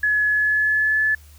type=tone with pitch glide; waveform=sine; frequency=1699 to 1729.7 Hz; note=G#6 to A6; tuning=+39 to -30 cents; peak=-16 dBFS; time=0.03-1.15 s; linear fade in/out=5 ms; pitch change=+31 cents; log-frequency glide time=0.27-1.02 s; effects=added 74 Hz sine -44 dBFS peak until 1.38 s + white hiss -53 dBFS RMS until 1.38 s